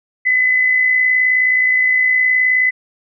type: tone with amplitude modulation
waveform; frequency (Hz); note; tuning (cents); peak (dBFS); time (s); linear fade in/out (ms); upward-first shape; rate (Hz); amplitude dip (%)
sine; 2015; B6; +34; -9; 0.25-2.71; 20; sine; 59.2; 40
effects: none